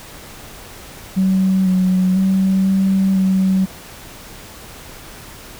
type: tone with pitch steps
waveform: sine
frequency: 189.5 / 185.2 / 191 / 192.4 / 189.6 Hz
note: F#3 / F#3 / G3 / G3 / F#3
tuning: +42 / +2 / -45 / -32 / +43 cents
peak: -11 dBFS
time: 1.16-3.66 s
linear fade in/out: 20 ms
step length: 500 ms
effects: tanh soft clip ceiling -7 dBFS + pink hiss -37 dBFS RMS until 5.59 s